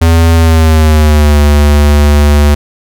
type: tone with pitch glide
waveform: square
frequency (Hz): 82.7 to 73.25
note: E2 to D2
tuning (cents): +6 to -4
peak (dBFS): -4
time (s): 0.01-2.55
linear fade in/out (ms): 10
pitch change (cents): -210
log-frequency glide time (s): 0.35-1.39
effects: none